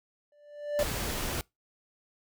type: tone with exponential growth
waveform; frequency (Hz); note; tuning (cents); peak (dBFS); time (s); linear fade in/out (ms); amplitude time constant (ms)
triangle; 587.3; D5; 0; -20; 0.32-0.83; 2; 110
type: noise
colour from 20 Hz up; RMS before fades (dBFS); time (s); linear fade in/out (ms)
pink; -33; 0.79-1.41; 0
effects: noise-tail reverb RT60 0.2 s tail -25 dB re dry